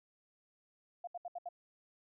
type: tone bursts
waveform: sine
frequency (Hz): 702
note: F5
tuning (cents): +9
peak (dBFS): -39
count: 5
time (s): 1.04-1.489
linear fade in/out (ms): 5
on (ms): 33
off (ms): 71
effects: none